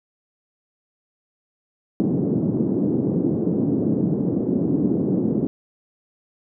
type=band-pass noise; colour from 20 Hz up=white; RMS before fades=-21 dBFS; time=2-5.47 s; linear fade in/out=0 ms; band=140 to 340 Hz; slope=24 dB/octave; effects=none